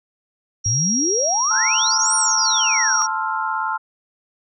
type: tone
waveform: sine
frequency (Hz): 5640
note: F8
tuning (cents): +16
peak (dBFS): -18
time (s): 0.64-3.07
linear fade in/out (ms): 20
type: exponential two-way sweep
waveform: sine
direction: up then down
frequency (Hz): 98 to 9397 to 1185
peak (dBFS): -20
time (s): 0.66-3.02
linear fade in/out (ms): 0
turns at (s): 2.15
type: chord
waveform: sine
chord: F major seventh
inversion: first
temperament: equal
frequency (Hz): 880 / 1046.5 / 1318.5 / 1396.9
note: A5 / C6 / E6 / F6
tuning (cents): 0 / 0 / 0 / 0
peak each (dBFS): -24 / -26 / -28 / -25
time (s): 1.5-3.78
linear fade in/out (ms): 20
effects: none